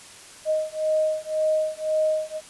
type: beating tone pair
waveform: sine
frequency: 622.3 / 624.2 Hz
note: D#5 / D#5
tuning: 0 / +5 cents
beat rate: 1.9 Hz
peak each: -24 dBFS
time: 0.45-2.41 s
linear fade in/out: 50 ms
effects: white hiss -45 dBFS RMS until 2.49 s + resampled to 24000 Hz